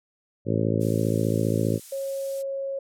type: harmonic tone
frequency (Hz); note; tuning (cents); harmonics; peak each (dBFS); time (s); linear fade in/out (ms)
55; A1; 0; 2 / 3 / 4 / 5 / 6 / 7 / 8 / 9 / 10; -26 / -28 / -29 / -30 / -31 / -31 / -32 / -33 / -33; 0.45-1.8; 50
type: noise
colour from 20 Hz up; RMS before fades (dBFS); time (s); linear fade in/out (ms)
violet; -37; 0.8-2.43; 20
type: tone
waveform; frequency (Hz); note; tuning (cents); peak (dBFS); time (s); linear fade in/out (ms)
sine; 546; C#5; -26; -27; 1.92-2.79; 5
effects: low-pass 10000 Hz 12 dB/octave